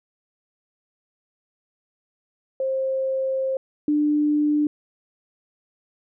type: tone pair in turn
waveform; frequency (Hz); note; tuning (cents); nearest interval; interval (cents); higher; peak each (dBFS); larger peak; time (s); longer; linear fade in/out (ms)
sine; 530 / 297.5; C5 / D4; +22 / +22; minor seventh; 1000; first; -21 / -17; second; 2.6-3.57 / 3.88-4.67; first; 2
effects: none